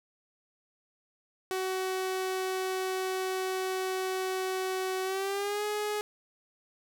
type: tone with pitch glide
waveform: sawtooth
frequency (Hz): 375.5 to 419.1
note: F#4 to G#4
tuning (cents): +26 to +16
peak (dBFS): -26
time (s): 1.51-6.01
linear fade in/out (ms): 0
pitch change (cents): +190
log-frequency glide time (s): 5.03-5.64
effects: none